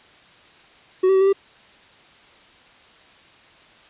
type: tone with pitch steps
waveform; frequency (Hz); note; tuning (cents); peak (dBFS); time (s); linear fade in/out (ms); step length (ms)
triangle; 372.8 / 384.6 / 380.6 / 388.5 / 393.2; F#4 / G4 / F#4 / G4 / G4; +13 / -33 / +49 / -16 / +5; -11; 1.03-1.33; 10; 60
effects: white hiss -50 dBFS RMS until 3.89 s + resampled to 8000 Hz